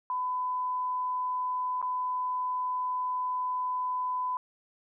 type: tone with dropouts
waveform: sine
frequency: 1004 Hz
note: B5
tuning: 28 cents sharp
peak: -28 dBFS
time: 0.1-4.37 s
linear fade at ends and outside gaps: 1 ms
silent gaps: 1.816-1.826 s
effects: none